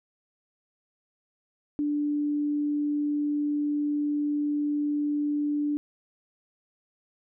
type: tone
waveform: sine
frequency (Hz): 293.7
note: D4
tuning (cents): 0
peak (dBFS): -24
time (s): 1.79-5.77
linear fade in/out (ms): 0
effects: none